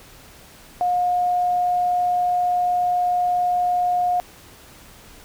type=tone; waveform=sine; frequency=716 Hz; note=F5; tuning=43 cents sharp; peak=-17 dBFS; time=0.81-4.2 s; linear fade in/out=0 ms; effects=pink hiss -46 dBFS RMS until 5.24 s